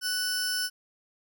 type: tone pair together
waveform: sawtooth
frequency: 1491 / 5313 Hz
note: F#6 / E8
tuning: +13 / +13 cents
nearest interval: octave + minor seventh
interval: 2200 cents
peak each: -27 dBFS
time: 0.01-0.7 s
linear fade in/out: 50 ms
effects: none